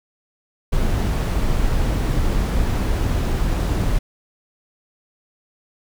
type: noise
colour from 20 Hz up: brown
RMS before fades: -19 dBFS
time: 0.72-3.99 s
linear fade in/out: 10 ms
effects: none